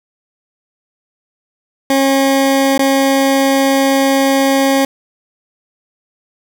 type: tone with dropouts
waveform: 20% pulse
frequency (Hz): 271.6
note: C#4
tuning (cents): -35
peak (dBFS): -5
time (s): 1.9-4.85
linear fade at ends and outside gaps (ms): 2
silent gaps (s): 2.778-2.792
effects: none